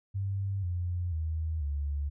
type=tone with pitch steps; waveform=sine; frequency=98 / 88.32 / 79.6 / 71.74 Hz; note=G2 / F2 / D#2 / D2; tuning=0 / +20 / +40 / -40 cents; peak=-29 dBFS; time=0.14-2.1 s; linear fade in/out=20 ms; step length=490 ms; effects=none